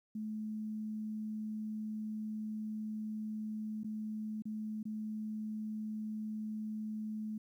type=tone with dropouts; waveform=sine; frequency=215.5 Hz; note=A3; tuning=36 cents flat; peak=-37 dBFS; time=0.15-7.38 s; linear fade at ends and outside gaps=5 ms; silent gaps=3.834-3.844 / 4.422-4.454 / 4.83-4.853 s; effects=12-bit